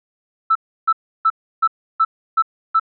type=tone bursts; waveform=sine; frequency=1318.5 Hz; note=E6; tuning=in tune; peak=-10 dBFS; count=7; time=0.5-2.798 s; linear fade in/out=10 ms; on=54 ms; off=320 ms; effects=tanh soft clip ceiling -6 dBFS